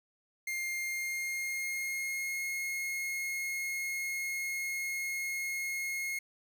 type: tone with pitch glide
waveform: 45% pulse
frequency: 2117 to 2155 Hz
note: C7 to C#7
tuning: +20 to -49 cents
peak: -33 dBFS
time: 0.47-6.19 s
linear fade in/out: 5 ms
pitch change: +31 cents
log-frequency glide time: 0.78-2.42 s
effects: 12-bit